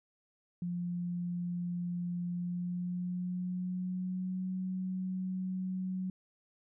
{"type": "tone with pitch glide", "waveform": "sine", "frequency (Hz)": [175.5, 185.94], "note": ["F3", "F#3"], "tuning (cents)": [9, 9], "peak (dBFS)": -33, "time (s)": [0.62, 6.1], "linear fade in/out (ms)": 2, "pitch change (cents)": 100, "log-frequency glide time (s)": [2.29, 4.5], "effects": []}